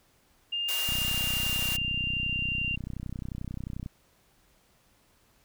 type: tone with pitch glide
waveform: sine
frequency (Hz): 2810 to 2778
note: F7 to F7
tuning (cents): +10 to -10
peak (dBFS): -28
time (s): 0.52-2.76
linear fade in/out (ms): 10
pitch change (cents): -20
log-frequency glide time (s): 0.71-2.65
type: high-pass noise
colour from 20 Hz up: white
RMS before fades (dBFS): -34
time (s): 0.68-1.77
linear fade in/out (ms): 10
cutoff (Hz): 450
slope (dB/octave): 24
type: click train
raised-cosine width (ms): 5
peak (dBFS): -24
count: 94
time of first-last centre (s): 0.89-3.861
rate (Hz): 31.3
effects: pink hiss -65 dBFS RMS until 5.44 s